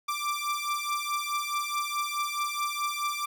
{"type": "beating tone pair", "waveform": "sawtooth", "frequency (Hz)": [1174.7, 1179.4], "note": ["D6", "D6"], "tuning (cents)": [0, 7], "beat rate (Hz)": 4.7, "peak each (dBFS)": -28, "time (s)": [0.08, 3.26], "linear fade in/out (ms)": 10, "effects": []}